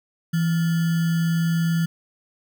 sine tone with sample-and-hold, 166.1 Hz, E3, 13 cents sharp, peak -18 dBFS, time 0.33-1.86 s, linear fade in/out 10 ms, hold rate 1575 Hz, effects none

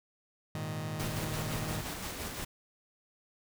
sawtooth chord, Ab suspended second, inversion none, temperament just, 103.83 / 116.8 / 155.74 Hz, Ab2 / Bb2 / Eb3, 0 / +4 / +2 cents, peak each -37 / -37 / -33 dBFS, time 0.55-1.81 s, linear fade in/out 0 ms
pink noise with tremolo, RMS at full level -38 dBFS, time 0.99-2.45 s, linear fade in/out 10 ms, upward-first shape square, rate 5.8 Hz, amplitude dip 30%
effects none

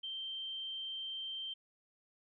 sine tone, 3136 Hz, G7, in tune, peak -39 dBFS, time 0.03-1.54 s, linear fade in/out 10 ms, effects none

